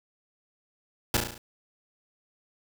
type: noise with echo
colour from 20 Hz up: pink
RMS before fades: -23 dBFS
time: 1.14-1.17 s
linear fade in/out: 2 ms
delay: 35 ms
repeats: 6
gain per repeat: -4 dB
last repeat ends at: 1.38 s
effects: none